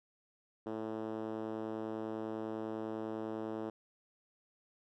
5% pulse tone with band-pass filter, 110 Hz, A2, in tune, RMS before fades -40 dBFS, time 0.66-3.7 s, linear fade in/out 5 ms, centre 330 Hz, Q 1.5, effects none

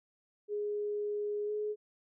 sine tone with pitch glide, 415.3 to 421.8 Hz, G#4 to G#4, 0 to +27 cents, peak -32 dBFS, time 0.48-1.76 s, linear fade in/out 50 ms, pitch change +27 cents, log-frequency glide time 1.46-1.51 s, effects none

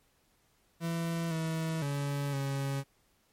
40% pulse tone with pitch steps, 166.9 / 161.5 / 142 / 137.9 Hz, E3 / E3 / C#3 / C#3, +22 / -35 / +42 / -9 cents, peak -30 dBFS, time 0.8-2.84 s, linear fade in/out 50 ms, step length 510 ms, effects pink hiss -70 dBFS RMS until 3.32 s + MP3 64 kbps

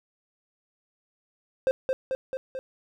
triangle tone with echo, 524 Hz, C5, 2 cents sharp, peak -17 dBFS, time 1.67-1.71 s, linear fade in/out 0 ms, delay 220 ms, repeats 4, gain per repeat -3 dB, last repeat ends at 2.59 s, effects none

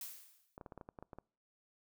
blue noise with exponential decay, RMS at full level -43 dBFS, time 0.01-0.57 s, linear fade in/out 2 ms, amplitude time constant 120 ms
clicks, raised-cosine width 1 ms, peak -35 dBFS, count 11, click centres 0.579 / 0.612 / 0.662 / 0.722 / 0.777 / 0.812 / 0.889 / 0.988 / 1.026 / 1.132 / 1.186 s
effects noise-tail reverb RT60 0.5 s tail -26 dB re dry

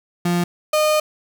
35% pulse tone pair in turn, 174.61 / 612.3 Hz, F3 / D#5, 0 / -28 cents, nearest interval octave + minor seventh, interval 2172 cents, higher second, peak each -15 / -13 dBFS, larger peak second, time 0.25-0.44 / 0.73-1 s, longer second, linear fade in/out 5 ms, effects none

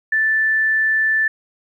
sine tone, 1760 Hz, A6, in tune, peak -14 dBFS, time 0.12-1.28 s, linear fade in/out 5 ms, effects 9-bit

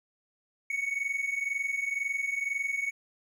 triangle tone pair together, 2207 / 2229 Hz, C#7 / C#7, -8 / +9 cents, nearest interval unison, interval 17 cents, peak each -32 / -29 dBFS, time 0.7-2.91 s, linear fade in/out 5 ms, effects none

